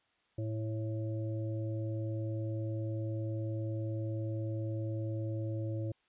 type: harmonic tone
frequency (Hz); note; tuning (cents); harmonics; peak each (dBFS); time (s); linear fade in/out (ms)
110; A2; 0; 1 / 3 / 5 / 6; -34 / -41 / -44 / -58; 0.38-5.92; 5
effects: white hiss -73 dBFS RMS until 6.08 s + resampled to 8000 Hz